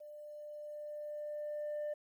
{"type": "tone with level ramp", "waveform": "sine", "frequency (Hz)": 596, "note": "D5", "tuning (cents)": 25, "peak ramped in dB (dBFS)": [-48, -33], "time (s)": [0, 1.94], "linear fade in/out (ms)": 10, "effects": ["tanh soft clip ceiling -35 dBFS", "12-bit"]}